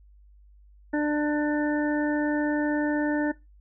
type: harmonic tone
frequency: 297.3 Hz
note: D4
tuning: 21 cents sharp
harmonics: 1 / 2 / 3 / 5 / 6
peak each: -23 / -31 / -35 / -36 / -34 dBFS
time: 0.93-3.32 s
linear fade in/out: 10 ms
effects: noise-tail reverb RT60 0.2 s tail -19 dB re dry + added 50 Hz sine -51 dBFS peak until 3.6 s